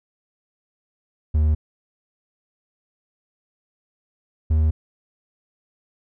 triangle tone pair in turn, 76.6 / 78.16 Hz, D#2 / D#2, -27 / +8 cents, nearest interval unison, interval 35 cents, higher second, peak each -13 dBFS, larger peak neither, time 1.34-1.55 / 4.5-4.71 s, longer neither, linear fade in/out 10 ms, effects none

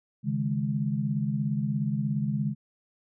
sine chord, C# suspended second, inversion none, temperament equal, 138.59 / 155.56 / 207.7 Hz, C#3 / D#3 / G#3, 0 / 0 / 0 cents, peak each -29 / -31 / -29 dBFS, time 0.23-2.55 s, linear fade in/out 50 ms, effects none

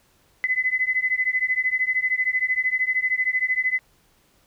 sine beating tone pair, 2015 / 2028 Hz, B6 / B6, +34 / +45 cents, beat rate 13 Hz, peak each -23 dBFS, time 0.44-3.79 s, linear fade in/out 0 ms, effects pink hiss -61 dBFS RMS until 4.46 s

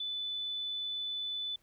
sine tone, 3494 Hz, A7, 13 cents flat, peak -34 dBFS, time 0-1.56 s, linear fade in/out 5 ms, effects pink hiss -71 dBFS RMS until 1.62 s

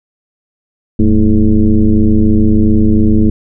sine tone with frequency modulation, 116.54 Hz, A#2, in tune, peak -5 dBFS, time 0.99-3.3 s, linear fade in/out 5 ms, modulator 103 Hz, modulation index 2.1, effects none

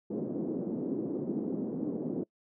white band-pass noise, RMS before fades -34 dBFS, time 0.1-2.24 s, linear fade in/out 10 ms, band 190 to 360 Hz, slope 24 dB/octave, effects noise-tail reverb RT60 0.1 s tail -23 dB re dry

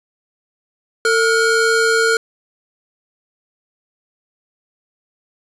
square tone pair together, 450.3 / 1432 Hz, A4 / F6, +40 / +43 cents, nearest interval octave + minor sixth, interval 2003 cents, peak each -16 dBFS, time 1.05-2.17 s, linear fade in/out 2 ms, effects resampled to 22050 Hz + 8-bit

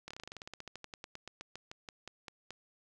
slowing click train, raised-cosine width 0.2 ms, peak -27 dBFS, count 27, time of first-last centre 0.08-2.506 s, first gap 26 ms, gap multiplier 1.09, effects none

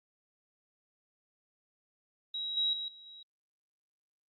sine tone with level steps, 3848 Hz, B7, 46 cents flat, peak -34 / -27 / -35 / -50 / -48 dBFS, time 2.34-3.23 s, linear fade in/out 5 ms, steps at 2.57 / 2.73 / 2.88 / 3.06 s, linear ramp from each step 2 ms, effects Opus 32 kbps

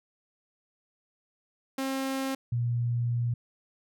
sawtooth / sine tone pair in turn, 267.6 / 119.43 Hz, C4 / A#2, +39 / +42 cents, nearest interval octave + major second, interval 1397 cents, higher first, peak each -25 dBFS, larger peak neither, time 1.78-2.35 / 2.52-3.34 s, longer second, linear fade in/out 5 ms, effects none

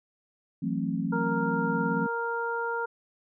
sine chord, F# half-diminished seventh, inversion third, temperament just, 166.5 / 185 / 222 / 266.4 Hz, E3 / F#3 / A3 / C4, +18 / 0 / +16 / +31 cents, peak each -32 dBFS, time 0.62-2.07 s, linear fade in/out 10 ms
harmonic tone, 466.2 Hz, A#4, in tune, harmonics 1 / 2 / 3, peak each -32 / -32 / -32 dBFS, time 1.12-2.86 s, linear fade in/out 10 ms
effects none

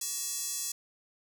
square tone with high-pass filter, 374.6 Hz, F#4, 21 cents sharp, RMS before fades -35 dBFS, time 0.01-0.72 s, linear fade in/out 5 ms, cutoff 6700 Hz, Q 1.8, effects 9-bit

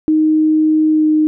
sine tone with pitch glide, 311.1 to 308.4 Hz, D#4 to D#4, 0 to -15 cents, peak -9 dBFS, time 0.08-1.27 s, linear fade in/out 0 ms, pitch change -15 cents, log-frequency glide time 0.9-1.06 s, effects none

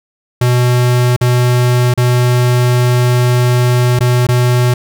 square tone with dropouts, 123.47 Hz, B2, in tune, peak -9 dBFS, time 0.41-4.74 s, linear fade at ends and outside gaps 5 ms, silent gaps 1.164-1.211 / 1.94-1.975 / 3.991-4.006 / 4.269-4.287 s, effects none

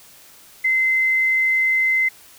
sine tone, 2063 Hz, C7, 25 cents flat, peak -15 dBFS, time 0.64-2.09 s, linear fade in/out 10 ms, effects white hiss -47 dBFS RMS until 2.38 s

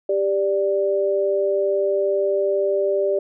sine tone pair together, 395 / 587.3 Hz, G4 / D5, +13 / 0 cents, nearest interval perfect fifth, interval 687 cents, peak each -20 dBFS, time 0.09-3.19 s, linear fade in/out 5 ms, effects none

